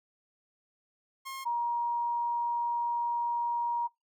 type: tone pair in turn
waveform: sawtooth / sine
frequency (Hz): 1071 / 947.5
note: C6 / A#5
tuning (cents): +40 / +28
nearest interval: major second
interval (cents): 212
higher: first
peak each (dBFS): -34 / -27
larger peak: second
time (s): 1.25-1.45 / 1.45-3.88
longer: second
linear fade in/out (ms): 20
effects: noise-tail reverb RT60 0.2 s tail -24 dB re dry